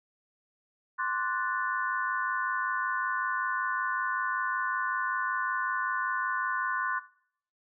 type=chord; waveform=sine; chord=D dominant seventh; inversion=third; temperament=equal with one note detuned; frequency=1046.5 / 1151.8 / 1480 / 1760 Hz; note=C6 / D6 / F#6 / A6; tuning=0 / -34 / 0 / 0 cents; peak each=-32 / -36 / -32 / -36 dBFS; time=0.98-7 s; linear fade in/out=20 ms; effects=noise-tail reverb RT60 0.6 s tail -18 dB re dry